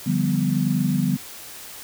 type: chord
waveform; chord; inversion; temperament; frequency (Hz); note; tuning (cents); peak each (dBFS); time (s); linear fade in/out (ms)
sine; G dominant seventh; second; equal; 146.83 / 174.61 / 196 / 246.9; D3 / F3 / G3 / B3; 0 / 0 / 0 / 0; -24; 0.06-1.17; 10
effects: white hiss -39 dBFS RMS until 1.83 s